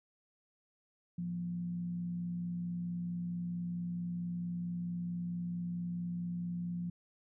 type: tone with frequency modulation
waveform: sine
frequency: 174.61 Hz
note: F3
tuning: in tune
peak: -35 dBFS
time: 1.18-6.9 s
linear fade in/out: 5 ms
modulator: 64.5 Hz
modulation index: 0.28
effects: none